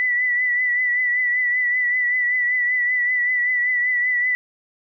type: tone with vibrato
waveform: sine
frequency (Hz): 1975.5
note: B6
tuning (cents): 0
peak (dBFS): -17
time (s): 0-4.35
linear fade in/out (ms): 0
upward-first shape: triangle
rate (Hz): 5.2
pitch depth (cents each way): 42
effects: none